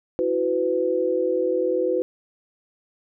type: chord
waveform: sine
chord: E suspended second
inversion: none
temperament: equal with one note detuned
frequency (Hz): 329.6 / 370 / 501.4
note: E4 / F#4 / B4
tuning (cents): 0 / 0 / +26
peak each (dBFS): -27 / -24 / -22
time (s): 0.19-2.02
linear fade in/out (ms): 0
effects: none